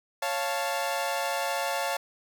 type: chord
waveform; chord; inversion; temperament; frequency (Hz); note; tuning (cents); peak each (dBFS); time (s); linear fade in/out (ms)
sawtooth; Db augmented; none; equal with one note detuned; 554.4 / 696 / 880; Db5 / F5 / A5; 0 / -6 / 0; -28; 0.22-1.97; 5
effects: none